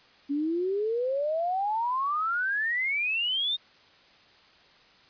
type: exponential sweep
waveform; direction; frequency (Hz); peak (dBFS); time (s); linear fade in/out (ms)
sine; up; 277.2 to 3713; -25; 0.29-3.57; 20
effects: white hiss -57 dBFS RMS until 5.09 s + resampled to 11025 Hz